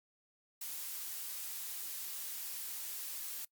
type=noise; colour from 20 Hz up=blue; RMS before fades=-42 dBFS; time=0.61-3.45 s; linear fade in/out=5 ms; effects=noise-tail reverb RT60 0.1 s tail -23 dB re dry + Opus 48 kbps